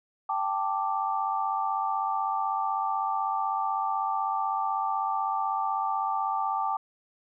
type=chord; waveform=sine; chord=G suspended second; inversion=none; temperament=equal; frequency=784 / 880 / 1174.7 Hz; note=G5 / A5 / D6; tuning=0 / 0 / 0 cents; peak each=-30 dBFS; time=0.29-6.77 s; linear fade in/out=5 ms; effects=none